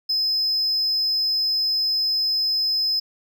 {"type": "tone", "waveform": "triangle", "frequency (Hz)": 5100, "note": "D#8", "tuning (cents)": 42, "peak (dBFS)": -18, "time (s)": [0.09, 3], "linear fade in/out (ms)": 10, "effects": []}